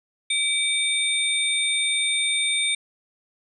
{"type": "tone cluster", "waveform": "sine", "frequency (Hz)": [2307, 3641, 8710], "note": ["D7", "A#7", "C#9"], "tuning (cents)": [-31, -41, -31], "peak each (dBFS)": [-25, -23, -27], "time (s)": [0.3, 2.75], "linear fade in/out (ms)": 5, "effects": []}